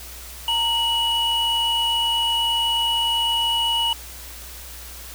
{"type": "tone pair together", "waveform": "triangle", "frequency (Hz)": [922, 2927], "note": ["A#5", "F#7"], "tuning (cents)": [-19, -19], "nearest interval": "octave + minor sixth", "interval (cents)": 2000, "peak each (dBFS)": [-23, -18], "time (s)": [0.48, 3.93], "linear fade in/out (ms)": 2, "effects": ["added 60 Hz sine -40 dBFS peak until 5.14 s", "white hiss -39 dBFS RMS until 5.14 s"]}